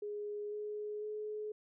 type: tone with pitch steps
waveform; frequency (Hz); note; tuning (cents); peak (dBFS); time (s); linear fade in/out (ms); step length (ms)
sine; 415.3 / 420.1 / 425; G#4 / G#4 / G#4; 0 / +20 / +40; -38; 0.02-1.52; 5; 500
effects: none